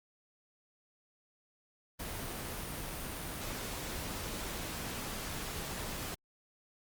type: noise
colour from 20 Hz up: pink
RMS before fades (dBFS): -40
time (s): 1.99-6.15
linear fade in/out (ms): 10
effects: Opus 32 kbps